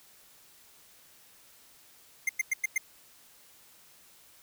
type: tone bursts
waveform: square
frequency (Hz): 2100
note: C7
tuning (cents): +6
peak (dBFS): -25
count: 5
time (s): 2.27-2.78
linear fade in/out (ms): 5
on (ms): 22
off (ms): 100
effects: white hiss -58 dBFS RMS until 4.42 s